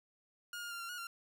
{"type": "tone with pitch steps", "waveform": "sawtooth", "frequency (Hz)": [1427, 1417, 1391, 1376, 1446, 1380], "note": ["F6", "F6", "F6", "F6", "F#6", "F6"], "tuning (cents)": [37, 25, -7, -26, -40, -21], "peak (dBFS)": -38, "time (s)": [0.53, 1.07], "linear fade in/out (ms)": 2, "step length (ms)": 90, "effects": []}